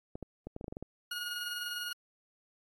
clicks, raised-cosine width 2 ms, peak -27 dBFS, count 10, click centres 0.155 / 0.227 / 0.47 / 0.564 / 0.611 / 0.643 / 0.681 / 0.725 / 0.769 / 0.826 s
20% pulse tone with tremolo, 1439 Hz, F#6, 49 cents flat, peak -30 dBFS, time 1.11-1.93 s, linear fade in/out 5 ms, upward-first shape square, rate 20 Hz, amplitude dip 30%
effects AAC 48 kbps

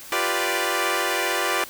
10% pulse chord, G dominant seventh, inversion third, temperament equal, 349.2 / 392 / 493.9 / 587.3 Hz, F4 / G4 / B4 / D5, 0 / 0 / 0 / 0 cents, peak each -19 dBFS, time 0.12-1.64 s, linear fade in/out 2 ms, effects white hiss -41 dBFS RMS until 1.69 s

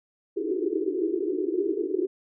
white band-pass noise, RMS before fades -27 dBFS, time 0.36-2.07 s, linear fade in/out 10 ms, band 310 to 420 Hz, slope 96 dB/octave, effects none

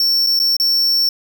square tone with dropouts, 5440 Hz, F8, 46 cents flat, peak -13 dBFS, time 0-1.09 s, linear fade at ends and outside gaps 2 ms, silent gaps 0.265-0.269 / 0.392-0.399 / 0.567-0.599 s, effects none

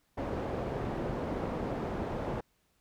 white low-pass noise, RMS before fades -35 dBFS, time 0.17-2.41 s, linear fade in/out 10 ms, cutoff 560 Hz, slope 12 dB/octave, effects pink hiss -73 dBFS RMS until 2.8 s

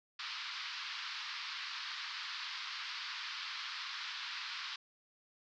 white band-pass noise, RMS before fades -43 dBFS, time 0.19-4.76 s, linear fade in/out 5 ms, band 1000 to 4900 Hz, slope 48 dB/octave, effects none

